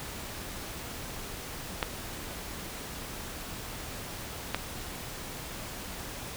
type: clicks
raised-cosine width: 0.3 ms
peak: -11 dBFS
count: 2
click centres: 1.828 / 4.546 s
effects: pink hiss -40 dBFS RMS until 6.36 s